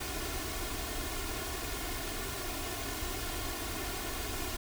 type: noise with comb filter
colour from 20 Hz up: pink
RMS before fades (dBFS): -37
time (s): 0-4.57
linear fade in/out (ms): 10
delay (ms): 2.8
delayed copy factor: +0.7
effects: none